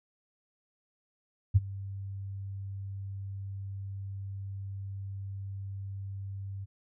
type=tone with ADSR envelope; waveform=sine; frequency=98 Hz; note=G2; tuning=in tune; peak=-15 dBFS; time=1.54-6.66 s; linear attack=22 ms; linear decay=29 ms; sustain=-21 dB; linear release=26 ms; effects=none